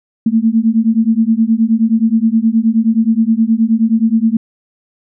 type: beating tone pair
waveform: sine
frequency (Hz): 220 / 229.5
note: A3 / A#3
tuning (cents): 0 / -27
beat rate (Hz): 9.5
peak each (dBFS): -12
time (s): 0.26-4.37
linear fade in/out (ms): 5
effects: none